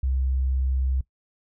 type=tone; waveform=sine; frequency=65.41 Hz; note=C2; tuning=in tune; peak=-21 dBFS; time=0.03-1.01 s; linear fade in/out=5 ms; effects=noise-tail reverb RT60 0.1 s tail -19 dB re dry